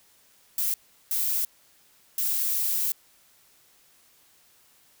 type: noise bursts at uneven times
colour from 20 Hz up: violet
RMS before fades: -26 dBFS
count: 3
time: 0.58-0.74 / 1.11-1.45 / 2.18-2.92 s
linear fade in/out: 2 ms
effects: white hiss -60 dBFS RMS until 5 s